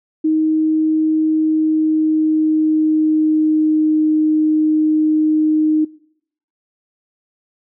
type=tone with pitch glide; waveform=sine; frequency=313.6 to 309.5 Hz; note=D#4 to D#4; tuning=+14 to -9 cents; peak=-12 dBFS; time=0.24-5.85 s; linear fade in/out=10 ms; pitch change=-23 cents; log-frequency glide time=1.29-4.03 s; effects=noise-tail reverb RT60 0.7 s tail -22 dB re dry

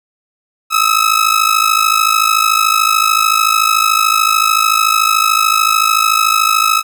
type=ring-modulated tone; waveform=sawtooth; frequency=1288 Hz; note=E6; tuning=41 cents flat; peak=-3 dBFS; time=0.7-6.83 s; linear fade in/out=50 ms; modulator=26.8 Hz; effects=none

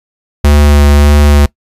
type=tone with vibrato; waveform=square; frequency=72.7 Hz; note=D2; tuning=17 cents flat; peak=-4 dBFS; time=0.44-1.46 s; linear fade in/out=5 ms; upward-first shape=sine; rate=1.7 Hz; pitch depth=15 cents each way; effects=noise-tail reverb RT60 0.1 s tail -21 dB re dry + resampled to 32000 Hz

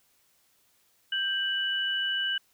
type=tone pair together; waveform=sine; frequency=1573.4 / 2960 Hz; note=G6 / F#7; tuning=+6 / 0 cents; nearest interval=major seventh; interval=1094 cents; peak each=-30 / -28 dBFS; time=1.12-2.38 s; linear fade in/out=5 ms; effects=white hiss -67 dBFS RMS until 2.53 s

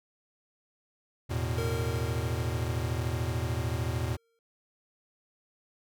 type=chord; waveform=square; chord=E suspended fourth; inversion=none; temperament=equal; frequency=82.41 / 110 / 123.47 Hz; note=E2 / A2 / B2; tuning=0 / 0 / 0 cents; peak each=-34 dBFS; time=1.29-4.17 s; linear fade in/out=20 ms
type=tone with exponential decay; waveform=square; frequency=460 Hz; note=A#4; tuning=23 cents flat; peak=-33 dBFS; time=1.58-4.39 s; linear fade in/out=1 ms; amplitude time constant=610 ms
effects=none

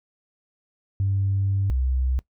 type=tone pair in turn; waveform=sine; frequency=98 / 64.47 Hz; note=G2 / C2; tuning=0 / -25 cents; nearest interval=perfect fifth; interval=725 cents; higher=first; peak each=-19 dBFS; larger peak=neither; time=1-1.7 / 1.7-2.19 s; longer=first; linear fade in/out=0 ms; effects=noise-tail reverb RT60 0.1 s tail -20 dB re dry + tanh soft clip ceiling -15 dBFS

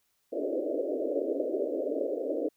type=band-pass noise; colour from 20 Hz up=white; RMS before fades=-31 dBFS; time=0.32-2.49 s; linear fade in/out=10 ms; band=270 to 620 Hz; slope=96 dB/octave; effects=white hiss -74 dBFS RMS until 2.56 s

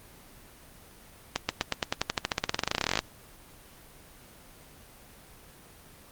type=accelerating click train; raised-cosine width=0.2 ms; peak=-7 dBFS; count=30; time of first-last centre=1.36-2.991 s; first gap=130 ms; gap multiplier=0.93; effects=pink hiss -52 dBFS RMS until 6.11 s + Opus 24 kbps

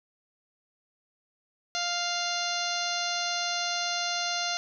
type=harmonic tone; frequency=699 Hz; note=F5; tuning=1 cent sharp; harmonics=1 / 2 / 3 / 4 / 5 / 6 / 7 / 8 / 9; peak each=-34 / -35 / -39 / -37 / -37 / -34 / -39 / -39 / -38 dBFS; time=1.75-4.57 s; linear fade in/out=0 ms; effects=none

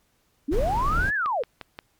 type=linear two-way sweep; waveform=sine; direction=up then down; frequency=251 to 1763 to 426.4 Hz; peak=-22 dBFS; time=0.48-1.43 s; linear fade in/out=10 ms; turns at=1.14 s
type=noise; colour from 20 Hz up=brown; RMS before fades=-26 dBFS; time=0.51-1.11 s; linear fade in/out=20 ms
type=click train; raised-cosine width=0.3 ms; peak=-19 dBFS; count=4; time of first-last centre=1.26-1.789 s; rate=5.67 Hz
effects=pink hiss -67 dBFS RMS until 1.99 s + MP3 96 kbps

